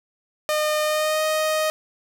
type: tone with pitch glide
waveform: sawtooth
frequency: 609 to 622.9 Hz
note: D#5 to D#5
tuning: -37 to +2 cents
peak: -16 dBFS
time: 0.49-1.7 s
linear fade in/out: 0 ms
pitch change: +39 cents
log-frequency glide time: 0.82-1.23 s
effects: none